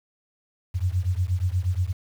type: beating tone pair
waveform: sine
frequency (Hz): 87.31 / 95.71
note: F2 / G2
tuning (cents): 0 / -41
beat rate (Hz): 8.4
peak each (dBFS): -24 / -25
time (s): 0.74-1.93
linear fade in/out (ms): 20
effects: 8-bit